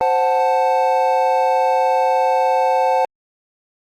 triangle chord, F# diminished, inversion second, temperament equal, 523.3 / 740 / 880 Hz, C5 / F#5 / A5, 0 / 0 / 0 cents, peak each -16 dBFS, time 0.01-3.05 s, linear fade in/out 0 ms, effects Opus 32 kbps

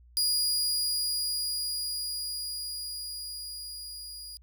sawtooth tone with level ramp, 4877 Hz, D#8, 35 cents flat, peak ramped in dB -21 to -38 dBFS, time 0.17-4.37 s, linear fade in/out 0 ms, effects added 60 Hz sine -53 dBFS peak until 4.42 s

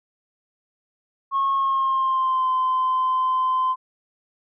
sine tone with pitch glide, 1090 to 1031.8 Hz, C#6 to C6, -29 to -24 cents, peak -17 dBFS, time 1.31-3.76 s, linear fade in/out 50 ms, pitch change -95 cents, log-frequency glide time 1.54-2.49 s, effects tanh soft clip ceiling -15 dBFS

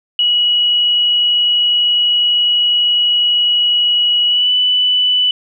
sine tone with pitch glide, 2918 to 2984 Hz, F#7 to F#7, -25 to +14 cents, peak -10 dBFS, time 0.19-5.31 s, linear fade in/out 2 ms, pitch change +39 cents, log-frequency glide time 4.25-4.52 s, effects none

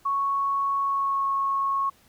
sine tone with pitch glide, 1108 to 1097.8 Hz, C#6 to C#6, -1 to -17 cents, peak -22 dBFS, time 0.05-1.9 s, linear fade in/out 10 ms, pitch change -16 cents, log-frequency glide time 0.81-1.25 s, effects pink hiss -59 dBFS RMS until 2.08 s

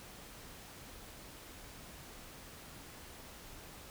silence, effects pink hiss -52 dBFS RMS until 3.9 s

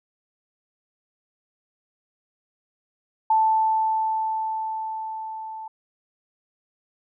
sine tone with level ramp, 880 Hz, A5, in tune, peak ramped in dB -15 to -33 dBFS, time 3.3-5.68 s, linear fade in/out 5 ms, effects none

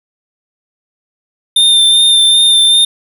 square tone with vibrato, 3601 Hz, A7, 39 cents sharp, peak -6 dBFS, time 1.56-2.85 s, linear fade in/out 5 ms, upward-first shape sine, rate 2.6 Hz, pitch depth 18 cents each way, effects none

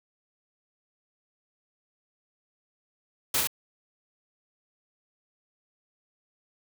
white noise with echo, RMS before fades -25 dBFS, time 3.34-3.41 s, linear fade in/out 5 ms, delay 63 ms, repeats 1, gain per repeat -3 dB, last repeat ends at 3.473 s, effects none

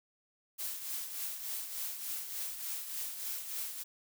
blue noise with tremolo, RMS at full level -37 dBFS, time 0.58-3.84 s, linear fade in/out 20 ms, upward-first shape triangle, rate 3.4 Hz, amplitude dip 60%, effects none

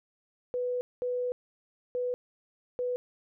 sine tone bursts at uneven times, 495 Hz, B4, 4 cents sharp, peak -28 dBFS, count 4, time 0.54-0.81 / 1.02-1.32 / 1.95-2.14 / 2.79-2.96 s, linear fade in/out 0 ms, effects none

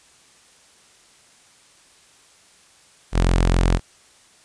sawtooth tone, 43.76 Hz, F1, 4 cents sharp, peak -11 dBFS, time 3.12-3.8 s, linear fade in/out 50 ms, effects white hiss -53 dBFS RMS until 4.44 s + resampled to 22050 Hz

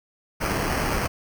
pink noise with sample-and-hold, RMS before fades -25 dBFS, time 0.4-1.08 s, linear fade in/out 20 ms, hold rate 3675 Hz, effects none

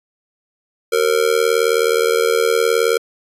square tone with amplitude modulation, 460 Hz, A#4, 23 cents flat, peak -10 dBFS, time 0.92-2.98 s, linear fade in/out 10 ms, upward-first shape sine, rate 79.2 Hz, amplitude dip 90%, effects resampled to 32000 Hz

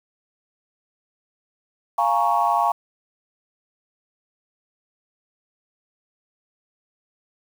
sine chord, Bb minor seventh, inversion second, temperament equal, 698.5 / 830.6 / 932.3 / 1108.7 Hz, F5 / Ab5 / Bb5 / Db6, 0 / 0 / 0 / 0 cents, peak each -22 dBFS, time 1.98-2.72 s, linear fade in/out 5 ms, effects tanh soft clip ceiling -7 dBFS + 7-bit

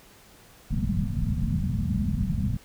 white low-pass noise, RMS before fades -26 dBFS, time 0.7-2.57 s, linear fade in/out 10 ms, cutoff 230 Hz, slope 96 dB/octave, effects pink hiss -53 dBFS RMS until 2.64 s

